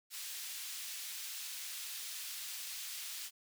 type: high-pass noise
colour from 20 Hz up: pink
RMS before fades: -44 dBFS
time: 0.1-3.31 s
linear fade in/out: 50 ms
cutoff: 3100 Hz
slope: 12 dB/octave
effects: none